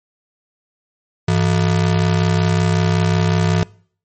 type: ring-modulated tone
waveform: square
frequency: 134.1 Hz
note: C3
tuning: 43 cents sharp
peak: -11 dBFS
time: 1.28-3.63 s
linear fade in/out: 0 ms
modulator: 32.7 Hz
effects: noise-tail reverb RT60 0.5 s tail -23 dB re dry + MP3 32 kbps